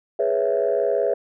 sine chord, C# minor seventh, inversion second, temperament equal, 415.3 / 493.9 / 554.4 / 659.3 Hz, G#4 / B4 / C#5 / E5, 0 / 0 / 0 / 0 cents, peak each -23 dBFS, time 0.19-1.14 s, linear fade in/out 5 ms, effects tanh soft clip ceiling -11 dBFS

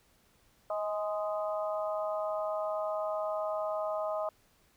harmonic tone with a mistuned harmonic, 207.7 Hz, G#3, in tune, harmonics 3 / 4 / 5 / 6, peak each -32 / -40 / -41 / -40 dBFS, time 0.7-4.29 s, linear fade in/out 2 ms, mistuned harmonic 3, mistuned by +22 cents, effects pink hiss -67 dBFS RMS until 4.76 s

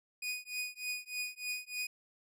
sawtooth tone with tremolo, 2476 Hz, D#7, 9 cents flat, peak -30 dBFS, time 0.22-1.87 s, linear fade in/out 5 ms, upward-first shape triangle, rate 3.3 Hz, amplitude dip 100%, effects resampled to 32000 Hz

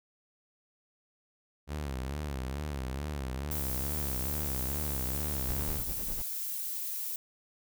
sawtooth tone with vibrato, 69.3 Hz, C#2, in tune, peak -30 dBFS, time 1.67-5.81 s, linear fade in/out 50 ms, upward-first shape sine, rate 2.3 Hz, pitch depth 150 cents each way
violet noise, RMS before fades -36 dBFS, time 3.51-7.16 s, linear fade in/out 2 ms
brown noise with tremolo, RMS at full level -37 dBFS, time 5.48-6.22 s, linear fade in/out 5 ms, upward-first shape sine, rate 10 Hz, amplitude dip 70%
effects none

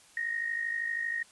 sine tone with amplitude modulation, 1864.7 Hz, A#6, in tune, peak -27 dBFS, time 0.17-1.23 s, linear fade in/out 2 ms, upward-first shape sine, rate 52.7 Hz, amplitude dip 65%, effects white hiss -58 dBFS RMS until 1.31 s + resampled to 24000 Hz

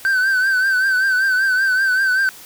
triangle tone with vibrato, 1539 Hz, G6, 32 cents flat, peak -12 dBFS, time 0.05-2.29 s, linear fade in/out 0 ms, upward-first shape triangle, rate 5.2 Hz, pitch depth 70 cents each way, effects white hiss -40 dBFS RMS until 2.45 s

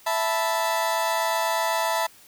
35% pulse chord, E suspended fourth, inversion none, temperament equal, 659.3 / 880 / 987.8 Hz, E5 / A5 / B5, 0 / 0 / 0 cents, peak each -25 dBFS, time 0.06-2.07 s, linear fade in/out 10 ms, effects white hiss -52 dBFS RMS until 2.27 s

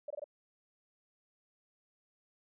sine tone bursts, 587.3 Hz, D5, in tune, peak -37 dBFS, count 4, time 0.08-0.242 s, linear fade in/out 5 ms, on 24 ms, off 22 ms, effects none

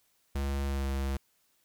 square tone with pitch glide, 69.3 to 67.95 Hz, C#2 to C#2, 0 to -34 cents, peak -30 dBFS, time 0.35-1.17 s, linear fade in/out 5 ms, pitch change -34 cents, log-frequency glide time 0.65-0.87 s, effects white hiss -71 dBFS RMS until 1.64 s

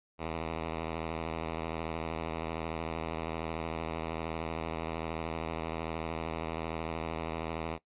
5% pulse tone with vibrato, 81.2 Hz, E2, 26 cents flat, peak -23 dBFS, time 0.18-7.79 s, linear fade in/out 50 ms, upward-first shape triangle, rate 13 Hz, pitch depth 67 cents each way, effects noise-tail reverb RT60 0.1 s tail -18 dB re dry + resampled to 8000 Hz

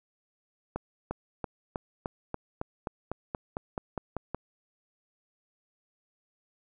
accelerating click train, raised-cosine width 1 ms, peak -18 dBFS, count 15, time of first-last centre 0.76-4.346 s, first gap 350 ms, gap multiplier 0.95, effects none

